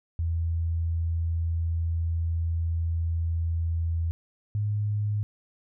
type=tone pair in turn; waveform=sine; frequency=83 / 104.37 Hz; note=E2 / G#2; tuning=+12 / +9 cents; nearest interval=major third; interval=397 cents; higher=second; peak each=-24 dBFS; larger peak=neither; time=0.19-4.11 / 4.55-5.23 s; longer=first; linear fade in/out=0 ms; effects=none